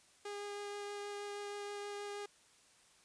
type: tone with vibrato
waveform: sawtooth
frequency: 408.4 Hz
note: G#4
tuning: 29 cents flat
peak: -38 dBFS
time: 0.25-2.26 s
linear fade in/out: 5 ms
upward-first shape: triangle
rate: 6.3 Hz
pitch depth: 10 cents each way
effects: white hiss -66 dBFS RMS until 3.04 s + resampled to 22050 Hz